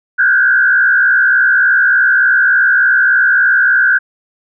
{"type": "tone with frequency modulation", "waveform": "sine", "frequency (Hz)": 1543, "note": "G6", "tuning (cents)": -28, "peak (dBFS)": -7, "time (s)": [0.18, 3.99], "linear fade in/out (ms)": 20, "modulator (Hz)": 63.4, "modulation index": 1.4, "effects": []}